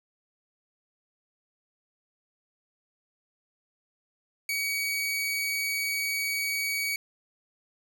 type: tone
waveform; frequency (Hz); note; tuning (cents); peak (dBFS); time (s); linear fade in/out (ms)
sawtooth; 2259; C#7; +32; -24; 4.49-6.96; 2
effects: none